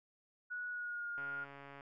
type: tone with pitch glide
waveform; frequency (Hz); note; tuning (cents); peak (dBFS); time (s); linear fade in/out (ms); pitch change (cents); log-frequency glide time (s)
sine; 1465 to 1420; F#6 to F6; -18 to +28; -39; 0.5-1.45; 20; -54; 0.69-1.09
type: click train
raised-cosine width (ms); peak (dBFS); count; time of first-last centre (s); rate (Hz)
0.5; -37; 89; 1.18-1.809; 140
effects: none